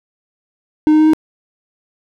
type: tone with pitch steps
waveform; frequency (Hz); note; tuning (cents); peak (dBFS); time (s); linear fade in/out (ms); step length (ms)
triangle; 306.5 / 308.8 / 311.1 / 313.5; D#4 / D#4 / D#4 / D#4; -26 / -13 / 0 / +13; -5; 0.87-1.134; 0; 66
effects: none